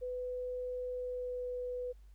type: tone with pitch glide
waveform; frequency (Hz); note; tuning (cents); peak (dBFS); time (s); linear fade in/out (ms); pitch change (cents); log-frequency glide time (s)
sine; 499.9 to 496.2; B4 to B4; +21 to +8; -36; 0.01-1.93; 20; -13; 0.9-1.51
effects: added 50 Hz sine -53 dBFS peak until 2.14 s + pink hiss -75 dBFS RMS until 2.14 s